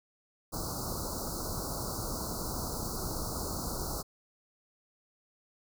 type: band-stop noise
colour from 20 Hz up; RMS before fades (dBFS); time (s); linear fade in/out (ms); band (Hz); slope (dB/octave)
pink; -36; 0.52-4.03; 20; 1400 to 4200; 96
effects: none